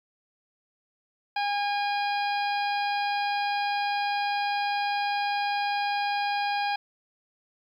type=harmonic tone; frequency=815 Hz; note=G#5; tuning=33 cents flat; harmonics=1 / 2 / 3 / 4 / 5 / 6; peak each=-26 / -34 / -35 / -40 / -40 / -40 dBFS; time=1.36-6.76 s; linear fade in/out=5 ms; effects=10-bit